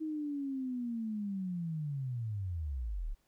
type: linear sweep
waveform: sine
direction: down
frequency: 317.4 to 30.87 Hz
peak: -34 dBFS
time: 0-3.15 s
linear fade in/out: 20 ms
effects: pink hiss -75 dBFS RMS until 3.27 s